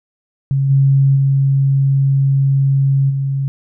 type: tone with level steps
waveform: sine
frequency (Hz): 136.9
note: C#3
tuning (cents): -21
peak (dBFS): -12 / -8 / -10 / -15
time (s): 0.51-3.48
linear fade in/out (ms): 0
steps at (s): 0.69 / 1.15 / 3.09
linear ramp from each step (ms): 20
effects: none